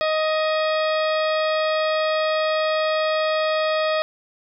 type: harmonic tone with a mistuned harmonic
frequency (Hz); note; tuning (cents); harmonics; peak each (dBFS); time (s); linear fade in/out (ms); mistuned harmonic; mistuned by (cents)
625; D#5; +8; 1 / 2 / 3 / 4 / 5 / 6 / 7 / 8; -20 / -26 / -30 / -32 / -34 / -36 / -37 / -38; 0.01-4.02; 0; 5; +100
effects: none